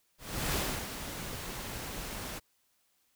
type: noise with ADSR envelope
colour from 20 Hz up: pink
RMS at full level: -31 dBFS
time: 0.18-2.4 s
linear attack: 360 ms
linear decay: 320 ms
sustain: -9 dB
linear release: 25 ms
effects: white hiss -73 dBFS RMS until 3.15 s